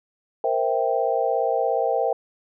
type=chord; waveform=sine; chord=C dominant seventh; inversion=third; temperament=equal; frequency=466.2 / 523.3 / 659.3 / 784 Hz; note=Bb4 / C5 / E5 / G5; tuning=0 / 0 / 0 / 0 cents; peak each=-25 dBFS; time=0.44-2.13 s; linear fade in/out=2 ms; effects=none